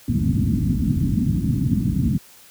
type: low-pass noise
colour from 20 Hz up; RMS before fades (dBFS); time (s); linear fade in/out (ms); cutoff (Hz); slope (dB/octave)
white; -19; 0.08-2.18; 5; 260; 48
effects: white hiss -48 dBFS RMS until 2.5 s + high-pass 60 Hz 12 dB/octave